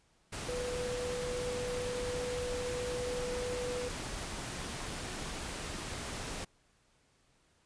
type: tone in noise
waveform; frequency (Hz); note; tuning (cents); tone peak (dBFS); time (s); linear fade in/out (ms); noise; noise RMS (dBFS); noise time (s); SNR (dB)
sine; 493.9; B4; 0; -35; 0.48-3.89; 10; pink; -40; 0.32-6.45; +2
effects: pink hiss -70 dBFS RMS until 7.65 s + resampled to 22050 Hz